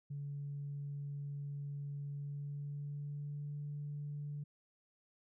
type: tone with pitch glide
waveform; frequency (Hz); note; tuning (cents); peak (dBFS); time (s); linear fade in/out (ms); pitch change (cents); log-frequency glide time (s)
sine; 142.7 to 145.95; D3 to D3; -49 to -10; -39; 0.1-4.44; 10; +39; 2.1-3.58
effects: tanh soft clip ceiling -35 dBFS